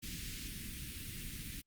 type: band-stop noise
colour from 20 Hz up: pink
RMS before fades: -44 dBFS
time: 0.02-1.62 s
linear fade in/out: 20 ms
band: 280 to 2000 Hz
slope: 24 dB/octave
effects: Opus 48 kbps